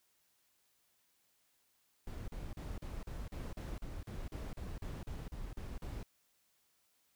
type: noise bursts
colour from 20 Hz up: brown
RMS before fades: -43 dBFS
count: 16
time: 2.07-6.03 s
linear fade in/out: 2 ms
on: 210 ms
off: 40 ms
effects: white hiss -75 dBFS RMS until 7.15 s